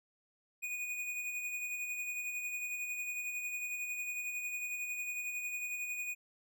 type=tone with tremolo; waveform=square; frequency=2469 Hz; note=D#7; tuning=14 cents flat; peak=-36 dBFS; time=0.62-6.15 s; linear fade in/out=20 ms; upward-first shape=sine; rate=11 Hz; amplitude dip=40%; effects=none